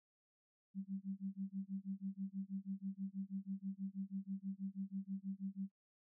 sine tone with tremolo, 193.7 Hz, G3, 20 cents flat, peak -38 dBFS, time 0.74-5.7 s, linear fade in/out 50 ms, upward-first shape sine, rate 6.2 Hz, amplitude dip 100%, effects noise-tail reverb RT60 0.1 s tail -24 dB re dry

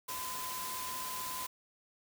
sine tone in noise, 1018 Hz, C6, 48 cents flat, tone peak -41 dBFS, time 0.08-1.47 s, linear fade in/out 10 ms, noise white, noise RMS -41 dBFS, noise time 0.08-1.47 s, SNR -3 dB, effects none

